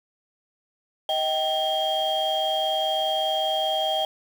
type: tone cluster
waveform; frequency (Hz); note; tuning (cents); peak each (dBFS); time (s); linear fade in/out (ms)
sine; 631 / 776 / 3228; D#5 / G5 / G#7; +24 / -18 / -50; -25; 1.09-4.05; 2
effects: tanh soft clip ceiling -16 dBFS + 7-bit